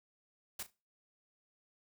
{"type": "noise with echo", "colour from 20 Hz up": "white", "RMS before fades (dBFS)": -41, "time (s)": [0.59, 0.63], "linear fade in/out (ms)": 5, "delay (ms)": 37, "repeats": 2, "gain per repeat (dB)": -15, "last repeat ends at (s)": 0.704, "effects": ["noise-tail reverb RT60 0.3 s tail -21 dB re dry"]}